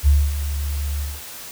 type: tone with ADSR envelope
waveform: sine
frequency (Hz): 71.9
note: D2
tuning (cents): -36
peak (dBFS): -9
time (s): 0.03-1.22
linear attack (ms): 44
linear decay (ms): 240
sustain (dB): -12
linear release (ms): 220
effects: white hiss -36 dBFS RMS until 1.51 s